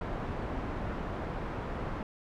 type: low-pass noise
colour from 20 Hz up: pink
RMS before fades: -36 dBFS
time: 0.01-2.03 s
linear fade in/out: 2 ms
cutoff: 1300 Hz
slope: 12 dB/octave
effects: none

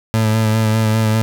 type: tone with vibrato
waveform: 30% pulse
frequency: 110 Hz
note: A2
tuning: in tune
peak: -10 dBFS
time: 0.14-1.22 s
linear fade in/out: 0 ms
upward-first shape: sine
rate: 5 Hz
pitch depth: 27 cents each way
effects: none

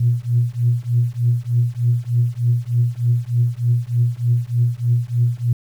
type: tone with tremolo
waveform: sine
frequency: 120 Hz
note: B2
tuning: 49 cents flat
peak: -10 dBFS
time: 0-5.53 s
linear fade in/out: 5 ms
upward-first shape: triangle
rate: 3.3 Hz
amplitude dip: 100%
effects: tanh soft clip ceiling -6 dBFS + 8-bit

